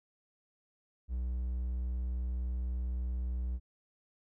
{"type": "tone", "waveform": "triangle", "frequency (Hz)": 61.74, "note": "B1", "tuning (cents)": 0, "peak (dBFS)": -30, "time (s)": [1.08, 3.6], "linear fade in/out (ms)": 50, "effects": []}